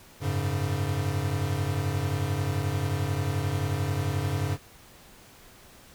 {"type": "chord", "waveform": "square", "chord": "F# suspended second", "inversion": "none", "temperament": "equal with one note detuned", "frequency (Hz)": [92.5, 103.83, 139.88], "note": ["F#2", "G#2", "C#3"], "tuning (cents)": [0, 0, 16], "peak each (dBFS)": -31, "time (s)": [0.2, 4.58], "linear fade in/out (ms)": 50, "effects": ["pink hiss -52 dBFS RMS until 5.94 s"]}